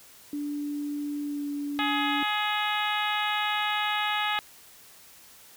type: tone with pitch glide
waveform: sine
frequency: 291.4 to 288.2 Hz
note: D4 to D4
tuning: -13 to -33 cents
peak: -29 dBFS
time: 0.33-2.23 s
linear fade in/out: 2 ms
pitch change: -20 cents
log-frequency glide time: 1.21-1.49 s
type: harmonic tone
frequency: 420 Hz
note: G#4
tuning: 19 cents sharp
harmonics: 2 / 3 / 4 / 5 / 6 / 7 / 8 / 9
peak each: -30 / -32 / -33 / -34 / -35 / -35 / -36 / -37 dBFS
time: 1.79-4.39 s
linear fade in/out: 0 ms
effects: white hiss -52 dBFS RMS until 5.56 s